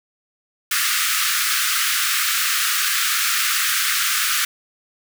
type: high-pass noise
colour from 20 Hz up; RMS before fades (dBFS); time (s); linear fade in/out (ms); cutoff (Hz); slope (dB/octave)
pink; -20; 0.71-4.45; 5; 1200; 96
effects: none